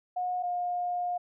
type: tone pair in turn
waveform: sine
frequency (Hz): 724 / 711.6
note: F#5 / F5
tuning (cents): -38 / +32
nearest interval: unison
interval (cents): 30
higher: first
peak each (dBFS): -28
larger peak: neither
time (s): 0.16-0.43 / 0.43-1.18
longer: second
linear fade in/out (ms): 10
effects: none